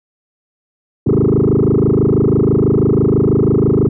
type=tone with frequency modulation; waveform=sine; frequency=263.8 Hz; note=C4; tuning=14 cents sharp; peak=-7 dBFS; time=1.06-3.89 s; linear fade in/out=10 ms; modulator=26.1 Hz; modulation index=6.6; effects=tanh soft clip ceiling -7 dBFS